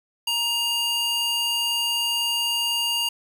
square tone with high-pass filter, 942 Hz, A#5, 18 cents sharp, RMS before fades -24 dBFS, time 0.27-3.09 s, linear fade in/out 5 ms, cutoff 2300 Hz, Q 1.9, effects none

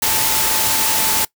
sine tone in noise, 880 Hz, A5, in tune, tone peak -26 dBFS, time 0.02-1.25 s, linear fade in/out 5 ms, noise white, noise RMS -17 dBFS, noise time 0.02-1.25 s, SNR -12 dB, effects noise-tail reverb RT60 0.1 s tail -21 dB re dry

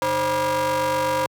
40% pulse ring-modulated tone, 220 Hz, A3, in tune, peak -16 dBFS, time 0.02-1.26 s, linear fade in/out 0 ms, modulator 746 Hz, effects high-pass 100 Hz 12 dB/octave

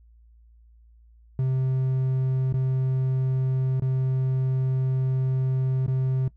triangle tone with dropouts, 130.81 Hz, C3, in tune, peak -19 dBFS, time 1.39-6.28 s, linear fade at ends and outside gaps 2 ms, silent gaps 2.526-2.54 / 3.798-3.821 / 5.864-5.879 s, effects noise-tail reverb RT60 0.1 s tail -20 dB re dry + added 57 Hz sine -51 dBFS peak until 6.36 s

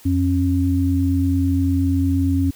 sine tone pair together, 87.91 / 272.4 Hz, F2 / C#4, +12 / -30 cents, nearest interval octave + minor sixth, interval 1958 cents, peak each -18 dBFS, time 0.05-2.51 s, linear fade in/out 10 ms, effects white hiss -47 dBFS RMS until 2.55 s

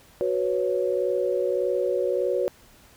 sine chord, F# suspended fourth, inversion none, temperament just, 370 / 493.3 / 555 Hz, F#4 / B4 / C#5, 0 / -2 / +2 cents, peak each -26 dBFS, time 0.21-2.48 s, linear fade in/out 0 ms, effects pink hiss -54 dBFS RMS until 2.96 s

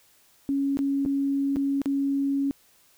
sine tone with dropouts, 277.2 Hz, C#4, in tune, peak -22 dBFS, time 0.49-2.51 s, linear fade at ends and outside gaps 0 ms, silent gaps 0.771-0.79 / 1.051-1.06 / 1.56-1.567 / 1.817-1.858 s, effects white hiss -60 dBFS RMS until 2.97 s

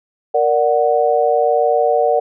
sine chord, Bb augmented, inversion none, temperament equal, 466.2 / 587.3 / 740 Hz, Bb4 / D5 / F#5, 0 / 0 / 0 cents, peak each -16 dBFS, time 0.34-2.2 s, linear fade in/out 10 ms, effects none

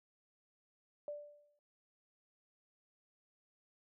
sine tone with exponential decay, 587.3 Hz, D5, in tune, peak -38 dBFS, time 1.08-1.59 s, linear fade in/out 1 ms, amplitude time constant 110 ms, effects none

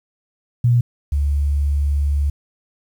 sine tone pair in turn, 120.5 / 71.65 Hz, B2 / D2, -42 / -42 cents, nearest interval major sixth, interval 900 cents, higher first, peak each -11 / -15 dBFS, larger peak first, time 0.64-0.81 / 1.12-2.3 s, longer second, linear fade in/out 5 ms, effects 8-bit

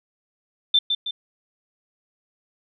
sine tone with echo, 3555 Hz, A7, 17 cents sharp, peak -13 dBFS, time 0.74-0.79 s, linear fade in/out 5 ms, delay 160 ms, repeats 2, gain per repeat -6 dB, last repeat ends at 1.11 s, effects none

